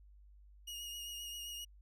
sawtooth tone with vibrato, 2871 Hz, F7, 47 cents sharp, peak -40 dBFS, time 0.67-1.65 s, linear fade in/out 10 ms, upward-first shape triangle, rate 7.6 Hz, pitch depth 26 cents each way, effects added 50 Hz sine -57 dBFS peak until 1.81 s

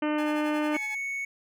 harmonic tone, 301.6 Hz, D4, 46 cents sharp, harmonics 1 / 2 / 3 / 4 / 5 / 6 / 7 / 8 / 9 / 10, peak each -26 / -32 / -36 / -38 / -40 / -42 / -43 / -44 / -45 / -46 dBFS, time 0.02-0.77 s, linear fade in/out 5 ms
sawtooth tone with tremolo, 850 Hz, G#5, 40 cents sharp, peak -35 dBFS, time 0.18-0.95 s, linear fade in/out 5 ms, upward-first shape sine, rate 11 Hz, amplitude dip 60%
triangle tone, 2217 Hz, C#7, in tune, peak -28 dBFS, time 0.74-1.25 s, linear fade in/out 5 ms
effects none

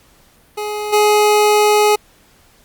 25% pulse tone with level steps, 420 Hz, G#4, 19 cents sharp, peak -17 / -6 dBFS, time 0.57-1.96 s, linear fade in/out 10 ms, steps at 0.92 s, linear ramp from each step 20 ms, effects pink hiss -51 dBFS RMS until 2.64 s + Opus 48 kbps

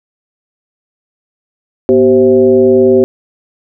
sine tone with frequency modulation, 384.6 Hz, G4, 33 cents flat, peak -4 dBFS, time 1.89-3.04 s, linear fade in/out 0 ms, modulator 140 Hz, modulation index 0.94, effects none

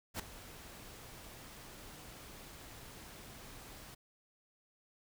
pink noise with ADSR envelope, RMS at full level -37 dBFS, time 0.14-3.95 s, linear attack 55 ms, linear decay 4 ms, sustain -15 dB, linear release 10 ms, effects none

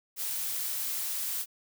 blue noise, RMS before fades -33 dBFS, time 0.16-1.46 s, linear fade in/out 50 ms, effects none

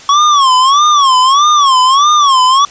square tone with vibrato, 1108.7 Hz, C#6, in tune, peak -6 dBFS, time 0.09-2.65 s, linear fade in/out 2 ms, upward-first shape sine, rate 1.6 Hz, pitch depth 160 cents each way, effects white hiss -34 dBFS RMS until 2.7 s + resampled to 16000 Hz

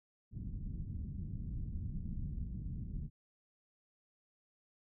pink low-pass noise, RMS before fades -41 dBFS, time 0.31-3.1 s, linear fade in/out 50 ms, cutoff 200 Hz, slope 24 dB/octave, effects none

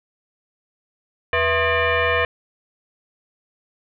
sine tone with frequency modulation, 659.3 Hz, E5, in tune, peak -16 dBFS, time 1.33-2.25 s, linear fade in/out 2 ms, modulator 574 Hz, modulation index 3.3, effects none

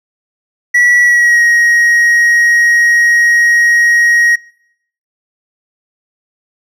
triangle tone with pitch glide, 1942 to 1886.7 Hz, B6 to A#6, -30 to +20 cents, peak -4 dBFS, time 0.74-4.36 s, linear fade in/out 10 ms, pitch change -50 cents, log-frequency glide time 1.03-1.41 s, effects noise-tail reverb RT60 0.7 s tail -24 dB re dry

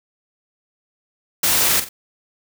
white noise with echo, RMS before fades -17 dBFS, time 1.43-1.8 s, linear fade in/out 5 ms, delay 45 ms, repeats 2, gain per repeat -10 dB, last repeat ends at 1.89 s, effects none

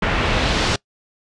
pink noise with low-pass filter sweep, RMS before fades -19 dBFS, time 0.02-0.76 s, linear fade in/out 5 ms, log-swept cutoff 2200 to 5300 Hz, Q 1.2, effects noise-tail reverb RT60 0.1 s tail -23 dB re dry + resampled to 22050 Hz

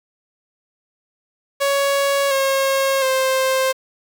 sawtooth tone with pitch steps, 558 / 541.5 / 525.5 Hz, C#5 / C#5 / C5, +11 / -41 / +7 cents, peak -12 dBFS, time 1.6-3.73 s, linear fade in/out 20 ms, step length 710 ms, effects 7-bit

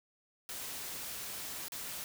white noise with dropouts, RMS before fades -42 dBFS, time 0.49-2.04 s, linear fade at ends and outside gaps 1 ms, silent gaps 1.683-1.72 s, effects none

